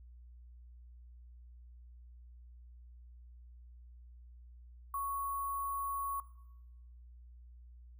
sine tone with sample-and-hold, 1108.7 Hz, C#6, in tune, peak -34 dBFS, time 4.94-6.2 s, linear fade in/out 2 ms, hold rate 11025 Hz, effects noise-tail reverb RT60 0.9 s tail -18 dB re dry + added 60 Hz sine -52 dBFS peak until 7.99 s

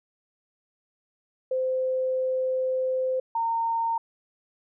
sine tone pair in turn, 517 / 916.9 Hz, C5 / A#5, -21 / -29 cents, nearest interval minor seventh, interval 992 cents, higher second, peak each -23 dBFS, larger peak neither, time 1.51-3.2 / 3.35-3.98 s, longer first, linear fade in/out 5 ms, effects none

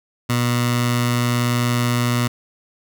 15% pulse tone with notch filter, 121.2 Hz, B2, 32 cents flat, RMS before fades -19 dBFS, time 0.29-2.28 s, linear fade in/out 10 ms, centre 420 Hz, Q 0.92, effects none

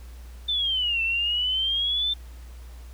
sine exponential two-way sweep, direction down then up, 3581 to 2664 to 3581 Hz, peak -22 dBFS, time 0.48-2.14 s, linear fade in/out 10 ms, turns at 1.02 s, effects added 60 Hz sine -39 dBFS peak until 2.93 s + pink hiss -54 dBFS RMS until 2.93 s

